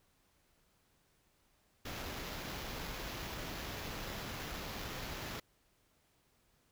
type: noise with sample-and-hold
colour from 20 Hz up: pink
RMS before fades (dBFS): -43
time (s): 1.85-5.4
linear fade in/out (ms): 5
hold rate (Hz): 8820
effects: pink hiss -73 dBFS RMS until 6.71 s